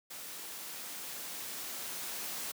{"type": "noise with level ramp", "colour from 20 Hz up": "white", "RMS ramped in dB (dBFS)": [-45, -39], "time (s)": [0.1, 2.52], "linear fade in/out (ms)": 10, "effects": ["high-pass 150 Hz 12 dB/octave"]}